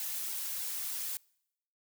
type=noise with flanger; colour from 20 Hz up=blue; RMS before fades=-37 dBFS; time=0-1.17 s; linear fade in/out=0 ms; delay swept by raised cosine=1.6 to 5.3 ms; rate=3.2 Hz; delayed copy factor=-0.85; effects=noise-tail reverb RT60 0.8 s tail -26 dB re dry